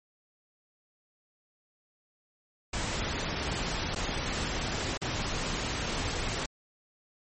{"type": "noise with dropouts", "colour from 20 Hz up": "pink", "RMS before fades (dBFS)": -32, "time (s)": [2.73, 6.46], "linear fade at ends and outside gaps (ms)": 5, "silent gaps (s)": [[3.949, 3.959], [4.975, 5.015]], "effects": ["MP3 32 kbps"]}